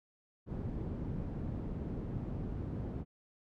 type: low-pass noise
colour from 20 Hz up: white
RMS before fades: -39 dBFS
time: 0.46-3.05 s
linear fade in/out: 50 ms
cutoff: 200 Hz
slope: 12 dB/octave
effects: none